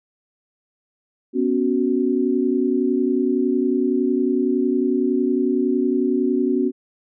sine chord, B suspended second, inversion none, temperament just, 246.9 / 277.8 / 370.4 Hz, B3 / C#4 / F#4, 0 / +4 / +2 cents, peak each -21 dBFS, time 1.33-6.72 s, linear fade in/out 50 ms, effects none

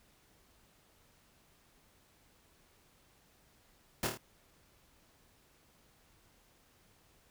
pink noise with echo, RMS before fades -33 dBFS, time 4.03-4.07 s, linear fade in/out 2 ms, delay 26 ms, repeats 4, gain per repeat -4 dB, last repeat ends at 4.174 s, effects pink hiss -67 dBFS RMS until 7.3 s

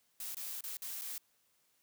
blue noise with dropouts, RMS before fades -42 dBFS, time 0.2-1.18 s, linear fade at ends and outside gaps 2 ms, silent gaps 0.347-0.368 / 0.608-0.638 / 0.77-0.82 / 1.013-1.018 s, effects white hiss -74 dBFS RMS until 1.82 s + high-pass 60 Hz 12 dB/octave

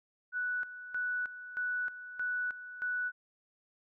sine tone with tremolo, 1480 Hz, F#6, in tune, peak -31 dBFS, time 0.32-3.12 s, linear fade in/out 50 ms, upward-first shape square, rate 1.6 Hz, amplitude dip 75%, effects none

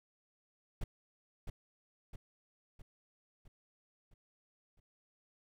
brown noise with echo, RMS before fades -35 dBFS, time 0.81-0.84 s, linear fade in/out 5 ms, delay 660 ms, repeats 6, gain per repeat -5 dB, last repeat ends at 4.8 s, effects none

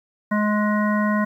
harmonic tone, 209.9 Hz, G#3, 19 cents sharp, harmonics 1 / 3 / 5 / 7 / 9, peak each -19 / -27 / -26 / -30 / -29 dBFS, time 0.31-1.25 s, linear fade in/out 10 ms, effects 9-bit

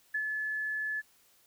sine tone with ADSR envelope, 1723 Hz, A6, 37 cents flat, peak -28 dBFS, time 0.14-1.02 s, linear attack 9 ms, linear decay 71 ms, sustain -3 dB, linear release 29 ms, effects white hiss -65 dBFS RMS until 1.46 s

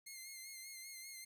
10% pulse tone with vibrato, 2118 Hz, C7, 21 cents sharp, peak -40 dBFS, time 0.06-1.25 s, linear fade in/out 10 ms, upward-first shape sine, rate 5.1 Hz, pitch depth 42 cents each way, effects 12-bit

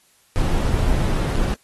brown noise with dropouts, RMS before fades -19 dBFS, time 0.36-1.54 s, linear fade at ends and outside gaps 0 ms, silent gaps 1.357-1.361 s, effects white hiss -58 dBFS RMS until 1.63 s + AAC 32 kbps

